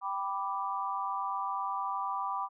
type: chord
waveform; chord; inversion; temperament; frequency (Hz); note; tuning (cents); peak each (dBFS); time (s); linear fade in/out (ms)
sine; G major; none; equal; 784 / 987.8 / 1174.7; G5 / B5 / D6; 0 / 0 / 0; -37 / -35 / -35; 0.01-2.49; 50
effects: none